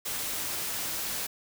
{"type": "noise", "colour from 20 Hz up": "white", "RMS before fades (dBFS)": -33, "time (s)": [0.05, 1.27], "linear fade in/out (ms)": 10, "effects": []}